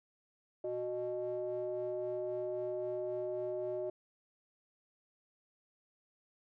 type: ring-modulated tone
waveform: triangle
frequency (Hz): 123.47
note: B2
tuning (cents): 0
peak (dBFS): -30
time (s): 0.64-3.9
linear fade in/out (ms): 5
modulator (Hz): 492
effects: none